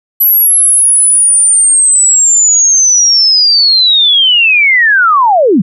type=linear sweep; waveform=sine; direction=down; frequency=11840 to 155.56 Hz; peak=-4 dBFS; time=0.2-5.62 s; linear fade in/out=10 ms; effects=none